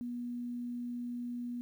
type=tone with quantisation; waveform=sine; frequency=242.1 Hz; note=B3; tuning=34 cents flat; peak=-36 dBFS; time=0.01-1.61 s; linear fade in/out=0 ms; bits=11; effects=none